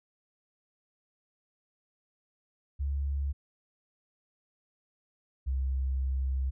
sine tone pair in turn, 70 / 66.03 Hz, C#2 / C2, +18 / +16 cents, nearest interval minor second, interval 102 cents, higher first, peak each -28 / -27 dBFS, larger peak second, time 2.79-3.33 / 5.46-6.51 s, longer second, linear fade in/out 20 ms, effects none

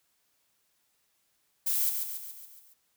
violet noise with echo, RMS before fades -28 dBFS, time 1.66-1.9 s, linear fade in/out 10 ms, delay 140 ms, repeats 6, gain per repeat -5 dB, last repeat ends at 2.74 s, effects white hiss -73 dBFS RMS until 2.96 s

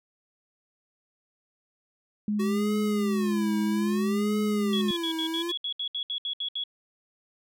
sine tone, 209.2 Hz, G#3, 13 cents sharp, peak -24 dBFS, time 2.28-4.91 s, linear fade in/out 2 ms
square tone with vibrato, 370 Hz, F#4, in tune, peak -30 dBFS, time 2.39-5.52 s, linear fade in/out 10 ms, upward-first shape sine, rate 0.62 Hz, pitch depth 240 cents each way
sine tone bursts, 3357 Hz, G#7, 18 cents sharp, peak -28 dBFS, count 13, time 4.73-6.638 s, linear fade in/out 2 ms, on 84 ms, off 68 ms
effects none

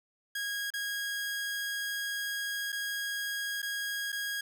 sawtooth tone with dropouts, 1641 Hz, G#6, 21 cents flat, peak -29 dBFS, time 0.35-4.41 s, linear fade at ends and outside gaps 5 ms, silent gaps 0.704-0.737 / 2.721-2.726 / 3.619-3.627 / 4.12-4.126 s, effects none

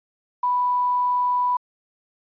sine tone with quantisation, 987.8 Hz, B5, in tune, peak -18 dBFS, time 0.43-1.57 s, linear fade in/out 5 ms, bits 8, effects resampled to 11025 Hz

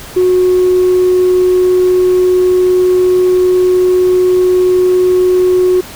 sine tone, 365.6 Hz, F#4, 21 cents flat, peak -5 dBFS, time 0.16-5.81 s, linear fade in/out 10 ms, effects tanh soft clip ceiling -3 dBFS + pink hiss -30 dBFS RMS until 5.95 s

